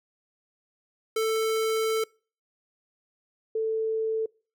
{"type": "tone pair in turn", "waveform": ["square", "sine"], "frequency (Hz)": [442.6, 442.6], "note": ["A4", "A4"], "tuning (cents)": [10, 10], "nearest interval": "unison", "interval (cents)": 0, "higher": "neither", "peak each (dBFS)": -24, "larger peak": "neither", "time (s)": [[1.16, 2.04], [3.55, 4.26]], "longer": "first", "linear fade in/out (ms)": 5, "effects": ["noise-tail reverb RT60 0.4 s tail -26 dB re dry"]}